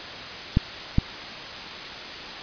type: clicks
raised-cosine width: 5 ms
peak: -5 dBFS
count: 2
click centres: 0.571 / 0.984 s
effects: white hiss -35 dBFS RMS until 2.42 s + resampled to 11025 Hz